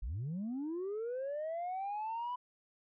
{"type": "linear sweep", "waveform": "sine", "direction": "up", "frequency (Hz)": [42.02, 1000], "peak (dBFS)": -34, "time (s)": [0.02, 2.36], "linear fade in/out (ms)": 10, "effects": ["tanh soft clip ceiling -34 dBFS"]}